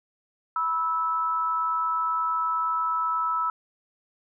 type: tone pair together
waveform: sine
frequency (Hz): 980.6 / 1309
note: B5 / E6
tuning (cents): -13 / -13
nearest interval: perfect fourth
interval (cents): 500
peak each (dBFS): -29 / -24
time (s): 0.56-3.5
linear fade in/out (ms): 2
effects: none